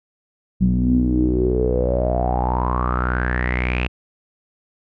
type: tone with low-pass filter sweep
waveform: sawtooth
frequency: 61.74 Hz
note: B1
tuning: in tune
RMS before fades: -19 dBFS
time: 0.6-3.88 s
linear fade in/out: 20 ms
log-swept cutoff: 190 to 2700 Hz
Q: 9.7
effects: none